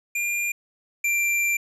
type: tone pair in turn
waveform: square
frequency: 2400 / 2363 Hz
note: D7 / D7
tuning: +37 / +10 cents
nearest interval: unison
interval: 27 cents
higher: first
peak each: -24 / -21 dBFS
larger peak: second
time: 0.15-0.52 / 1.04-1.57 s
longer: second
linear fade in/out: 5 ms
effects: resampled to 32000 Hz

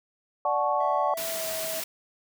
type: chord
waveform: sine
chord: D major seventh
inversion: none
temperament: equal with one note detuned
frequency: 587.3 / 740 / 866.9 / 1108.7 Hz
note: D5 / F#5 / A5 / C#6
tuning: 0 / 0 / -26 / 0 cents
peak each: -28 dBFS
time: 0.45-1.14 s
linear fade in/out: 2 ms
type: tone with pitch glide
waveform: triangle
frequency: 659.3 to 645.4 Hz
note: E5 to E5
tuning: 0 to -37 cents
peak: -31 dBFS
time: 0.8-1.8 s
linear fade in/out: 5 ms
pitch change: -37 cents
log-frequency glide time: 1.28-1.46 s
type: high-pass noise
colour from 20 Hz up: white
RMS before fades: -33 dBFS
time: 1.17-1.84 s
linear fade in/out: 5 ms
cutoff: 120 Hz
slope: 96 dB/octave
effects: none

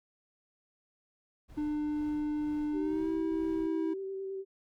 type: noise with tremolo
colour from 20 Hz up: brown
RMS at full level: -48 dBFS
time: 1.48-3.68 s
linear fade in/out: 20 ms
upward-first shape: sine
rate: 2.1 Hz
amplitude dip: 60%
type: tone with pitch glide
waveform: triangle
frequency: 299.5 to 322.9 Hz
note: D4 to E4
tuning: +34 to -36 cents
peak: -28 dBFS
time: 1.57-3.94 s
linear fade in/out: 10 ms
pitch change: +130 cents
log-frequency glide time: 2.76-3.09 s
type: tone with vibrato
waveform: sine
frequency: 386.6 Hz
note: G4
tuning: 24 cents flat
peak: -35 dBFS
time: 2.72-4.45 s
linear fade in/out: 50 ms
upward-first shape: square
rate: 9.5 Hz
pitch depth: 13 cents each way
effects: none

